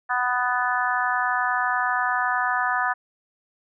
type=harmonic tone; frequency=248.3 Hz; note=B3; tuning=9 cents sharp; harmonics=3 / 4 / 5 / 6 / 7; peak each=-27 / -27 / -27 / -27 / -27 dBFS; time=0.09-2.94 s; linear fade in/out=20 ms; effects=none